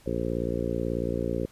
harmonic tone, 58.27 Hz, A#1, in tune, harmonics 1 / 2 / 3 / 4 / 5 / 6 / 7 / 8 / 9, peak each -35 / -35 / -35 / -35 / -35 / -35 / -35 / -35 / -35 dBFS, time 0.06-1.46 s, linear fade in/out 5 ms, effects pink hiss -57 dBFS RMS until 1.51 s + resampled to 32000 Hz

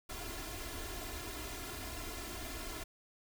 pink noise with comb filter, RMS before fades -43 dBFS, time 0.09-2.84 s, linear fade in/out 10 ms, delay 2.9 ms, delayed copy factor +0.85, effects none

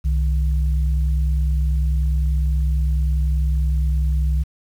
sine tone pair together, 64.8 / 154.27 Hz, C2 / D#3, -16 / -14 cents, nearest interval octave + minor third, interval 1502 cents, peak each -16 / -27 dBFS, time 0.04-4.44 s, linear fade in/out 20 ms, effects 8-bit

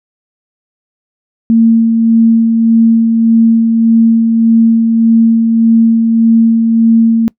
sine tone with tremolo, 227.4 Hz, A#3, 43 cents flat, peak -3 dBFS, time 1.5-7.28 s, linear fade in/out 0 ms, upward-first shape sine, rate 1.7 Hz, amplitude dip 35%, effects noise-tail reverb RT60 0.1 s tail -24 dB re dry

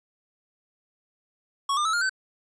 square tone with pitch steps, 1108.7 / 1202.1 / 1303.3 / 1413.1 / 1532.1 Hz, C#6 / D6 / E6 / F6 / G6, 0 / +40 / -20 / +20 / -40 cents, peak -23 dBFS, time 1.69-2.095 s, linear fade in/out 5 ms, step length 81 ms, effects resampled to 22050 Hz

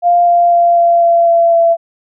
sine tone with pitch steps, 698.5 / 694.1 / 689.7 / 685.3 / 681 / 676.7 / 672.4 Hz, F5 / F5 / F5 / F5 / F5 / E5 / E5, 0 / -11 / -22 / -33 / -44 / +45 / +34 cents, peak -6 dBFS, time 0.02-1.77 s, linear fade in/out 50 ms, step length 250 ms, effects none

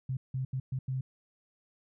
sine tone bursts at uneven times, 130.81 Hz, C3, in tune, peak -30 dBFS, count 5, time 0.09-0.17 / 0.34-0.45 / 0.53-0.6 / 0.72-0.79 / 0.88-1.01 s, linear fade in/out 5 ms, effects none

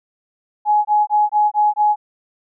sine tone bursts, 840 Hz, G#5, 19 cents sharp, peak -11 dBFS, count 6, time 0.65-1.96 s, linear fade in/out 50 ms, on 200 ms, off 22 ms, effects none

